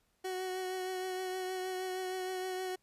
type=tone with vibrato; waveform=30% pulse; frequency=371.4 Hz; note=F#4; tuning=7 cents sharp; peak=-33 dBFS; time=0.24-2.76 s; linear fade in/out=10 ms; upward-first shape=triangle; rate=6.4 Hz; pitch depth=22 cents each way; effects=pink hiss -75 dBFS RMS until 2.82 s + resampled to 32000 Hz